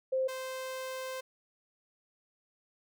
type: tone pair in turn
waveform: sine / sawtooth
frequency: 523.3 / 520.3 Hz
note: C5 / C5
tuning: 0 / -10 cents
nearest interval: unison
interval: 10 cents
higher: first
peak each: -27 / -33 dBFS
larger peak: first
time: 0.12-0.28 / 0.28-1.21 s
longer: second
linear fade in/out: 10 ms
effects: none